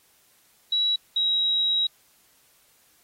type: tone pair in turn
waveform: sine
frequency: 3900 / 3842 Hz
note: B7 / B7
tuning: -23 / -48 cents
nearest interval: unison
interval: 25 cents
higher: first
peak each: -20 dBFS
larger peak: neither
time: 0.72-0.96 / 1.16-1.87 s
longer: second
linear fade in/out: 5 ms
effects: white hiss -61 dBFS RMS until 3.03 s + AAC 48 kbps